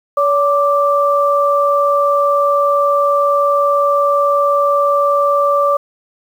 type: tone pair together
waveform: sine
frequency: 569 / 1174.7 Hz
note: C#5 / D6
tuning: +45 / 0 cents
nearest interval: octave + minor second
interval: 1255 cents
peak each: -13 dBFS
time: 0.17-5.77 s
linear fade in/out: 5 ms
effects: 7-bit